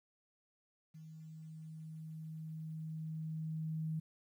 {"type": "tone with level ramp", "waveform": "sine", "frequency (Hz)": 158.3, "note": "D#3", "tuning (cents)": 30, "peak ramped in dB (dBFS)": [-50, -35], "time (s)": [0.94, 4], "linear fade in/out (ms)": 10, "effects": ["12-bit"]}